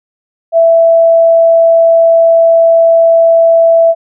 sine tone, 663 Hz, E5, 10 cents sharp, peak -3 dBFS, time 0.52-3.95 s, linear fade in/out 50 ms, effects none

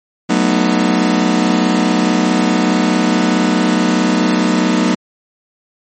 40% pulse chord, B dominant seventh, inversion second, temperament just, 185.21 / 222.2 / 246.9 / 308.7 Hz, F#3 / A3 / B3 / D#4, +2 / +17 / 0 / -14 cents, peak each -16 dBFS, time 0.29-4.95 s, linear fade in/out 10 ms, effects MP3 32 kbps

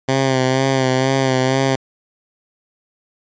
10% pulse tone with vibrato, 131.9 Hz, C3, 14 cents sharp, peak -6 dBFS, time 0.08-1.76 s, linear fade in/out 10 ms, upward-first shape sine, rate 2.1 Hz, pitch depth 38 cents each way, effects resampled to 16000 Hz

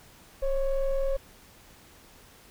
triangle ring-modulated tone, 281.3 Hz, C#4, 26 cents sharp, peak -18 dBFS, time 0.42-1.17 s, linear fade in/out 10 ms, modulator 261 Hz, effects tanh soft clip ceiling -16 dBFS + pink hiss -54 dBFS RMS until 2.5 s

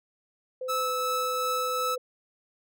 sine tone with pitch glide, 512 to 503.8 Hz, C5 to B4, -38 to +34 cents, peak -31 dBFS, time 0.61-1.98 s, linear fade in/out 5 ms, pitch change -28 cents, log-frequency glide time 0.79-0.89 s
45% pulse tone with tremolo, 1305 Hz, E6, 18 cents flat, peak -26 dBFS, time 0.68-1.96 s, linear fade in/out 20 ms, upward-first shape triangle, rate 2.7 Hz, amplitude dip 25%
effects none

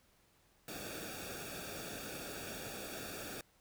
pink noise with comb filter, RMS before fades -45 dBFS, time 0.68-3.41 s, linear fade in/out 2 ms, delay 0.98 ms, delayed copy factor -0.8, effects pink hiss -70 dBFS RMS until 3.6 s

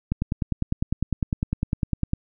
click train, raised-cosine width 5 ms, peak -10 dBFS, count 21, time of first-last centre 0.12-2.134 s, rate 9.93 Hz, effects none

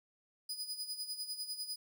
sawtooth tone with tremolo, 4965 Hz, D#8, 5 cents flat, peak -34 dBFS, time 0.49-1.76 s, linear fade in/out 5 ms, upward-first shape sine, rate 10 Hz, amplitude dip 70%, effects 12-bit

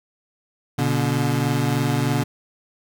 25% pulse tone pair together, 120.58 / 143.8 Hz, B2 / D3, -41 / -36 cents, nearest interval minor third, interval 305 cents, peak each -18 dBFS, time 0.78-2.24 s, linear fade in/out 10 ms, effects none

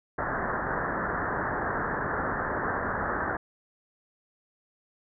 white low-pass noise, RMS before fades -30 dBFS, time 0.18-3.37 s, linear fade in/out 5 ms, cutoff 1800 Hz, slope 96 dB/octave, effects none

